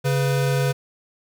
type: tone pair together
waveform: square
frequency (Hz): 138.59 / 498.2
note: C#3 / B4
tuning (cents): 0 / +15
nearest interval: octave + minor seventh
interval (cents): 2215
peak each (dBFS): -20 / -26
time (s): 0.04-0.73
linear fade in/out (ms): 20
effects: none